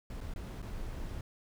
brown noise with dropouts, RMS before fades -40 dBFS, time 0.1-1.21 s, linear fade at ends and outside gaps 2 ms, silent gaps 0.206-0.211 / 0.338-0.36 / 0.619-0.625 s, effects none

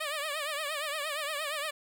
10% pulse tone with vibrato, 598 Hz, D5, 31 cents sharp, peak -24 dBFS, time 0-1.71 s, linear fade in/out 10 ms, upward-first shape triangle, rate 8.6 Hz, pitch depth 130 cents each way, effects none

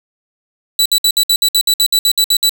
sawtooth tone bursts, 3951 Hz, B7, in tune, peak -6 dBFS, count 14, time 0.79-2.494 s, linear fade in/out 2 ms, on 66 ms, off 60 ms, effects none

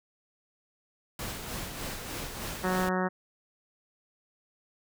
pink noise with tremolo, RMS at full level -36 dBFS, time 1.19-2.89 s, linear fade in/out 2 ms, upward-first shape sine, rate 3.3 Hz, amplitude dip 40%
harmonic tone, 184.6 Hz, F#3, 4 cents flat, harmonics 1 / 2 / 3 / 4 / 5 / 6 / 7 / 8 / 9 / 10, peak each -30 / -33 / -35 / -36 / -37 / -38 / -38 / -39 / -40 / -40 dBFS, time 2.63-3.09 s, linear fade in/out 20 ms
effects none

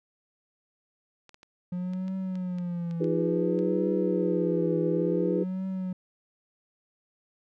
clicks, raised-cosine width 0.2 ms, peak -33 dBFS, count 10, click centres 1.293 / 1.344 / 1.431 / 1.935 / 2.081 / 2.355 / 2.585 / 2.911 / 3.043 / 3.59 s
triangle tone with vibrato, 177.8 Hz, F3, 31 cents sharp, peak -27 dBFS, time 1.72-5.93 s, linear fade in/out 5 ms, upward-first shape triangle, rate 0.57 Hz, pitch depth 120 cents each way
sine chord, F half-diminished seventh, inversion third, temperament equal with one note detuned, 311.1 / 349.2 / 407.7 / 493.9 Hz, Eb4 / F4 / Ab4 / Cb5, 0 / 0 / -32 / 0 cents, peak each -30 dBFS, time 3-5.44 s, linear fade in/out 10 ms
effects none

